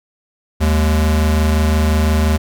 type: tone pair together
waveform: square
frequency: 77.78 / 207.6 Hz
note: D#2 / G#3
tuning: 0 / 0 cents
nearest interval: octave + perfect fourth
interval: 1700 cents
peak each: -13 / -21 dBFS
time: 0.6-2.38 s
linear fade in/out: 20 ms
effects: none